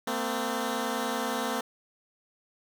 10% pulse tone pair together, 225.8 / 256.1 Hz, A3 / C4, +45 / -37 cents, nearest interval major second, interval 218 cents, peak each -23 dBFS, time 0.07-1.61 s, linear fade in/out 5 ms, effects none

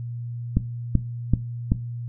click train, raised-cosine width 5 ms, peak -5 dBFS, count 4, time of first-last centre 0.57-1.719 s, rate 2.61 Hz, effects noise-tail reverb RT60 0.3 s tail -17 dB re dry + added 119 Hz sine -29 dBFS peak until 2.08 s

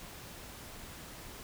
silence, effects pink hiss -48 dBFS RMS until 1.43 s

